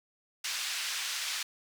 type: band-pass noise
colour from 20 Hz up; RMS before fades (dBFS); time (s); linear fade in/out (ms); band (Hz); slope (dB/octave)
white; -35; 0.44-1.43; 5; 1700 to 5200; 12
effects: none

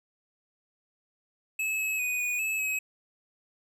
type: tone with pitch steps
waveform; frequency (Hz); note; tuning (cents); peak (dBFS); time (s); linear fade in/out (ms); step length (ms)
square; 2592 / 2577 / 2487 / 2465 / 2598 / 2551; E7 / E7 / D#7 / D#7 / E7 / D#7; -30 / -40 / -1 / -17 / -26 / +43; -28; 1.59-2.79; 5; 200
effects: none

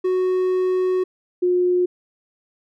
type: tone pair in turn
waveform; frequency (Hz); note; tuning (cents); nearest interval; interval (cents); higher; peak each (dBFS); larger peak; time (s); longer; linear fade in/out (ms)
triangle / sine; 369.3 / 359; F#4 / F4; -3 / +48; unison; 49; first; -15 / -15; neither; 0.04-1.04 / 1.42-1.86; first; 10
effects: none

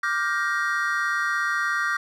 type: chord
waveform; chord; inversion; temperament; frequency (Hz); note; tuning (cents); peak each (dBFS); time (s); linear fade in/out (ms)
triangle; G minor seventh; second; just; 1176 / 1411.2 / 1568 / 1881.6; D6 / F6 / G6 / Bb6; +2 / +18 / 0 / +16; -26; 0.03-1.97; 5
effects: none

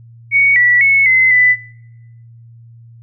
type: tone with pitch steps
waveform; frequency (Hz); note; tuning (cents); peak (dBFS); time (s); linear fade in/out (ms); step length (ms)
sine; 2232 / 1953 / 2200 / 2050 / 1994; C#7 / B6 / C#7 / C7 / B6; +11 / -20 / -14 / -36 / +16; -7; 0.31-1.56; 50; 250
effects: noise-tail reverb RT60 1.0 s tail -23 dB re dry + added 116 Hz sine -37 dBFS peak until 3.02 s

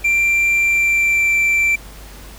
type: tone with pitch glide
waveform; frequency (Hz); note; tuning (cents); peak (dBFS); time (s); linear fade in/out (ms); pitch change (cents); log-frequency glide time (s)
triangle; 2362 to 2344; D7 to D7; +9 to -4; -11; 0.04-1.76; 10; -13; 0.57-1.34
effects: added 50 Hz sine -36 dBFS peak until 2.38 s + pink hiss -40 dBFS RMS until 2.38 s

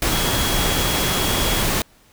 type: tone in noise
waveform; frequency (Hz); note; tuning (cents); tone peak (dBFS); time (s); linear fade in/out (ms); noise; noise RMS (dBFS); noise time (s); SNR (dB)
sine; 3322; G#7; 0; -27; 0.12-1.62; 2; pink; -20; 0.02-1.82; -10
effects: pink hiss -54 dBFS RMS until 2.12 s

